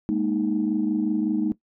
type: chord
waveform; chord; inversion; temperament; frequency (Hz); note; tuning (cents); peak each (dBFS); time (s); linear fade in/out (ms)
sine; Ab suspended second; none; equal; 207.7 / 233.1 / 311.1; Ab3 / Bb3 / Eb4; 0 / 0 / 0; -25 / -26 / -23; 0.09-1.52; 0
effects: noise-tail reverb RT60 0.1 s tail -18 dB re dry + tanh soft clip ceiling -13 dBFS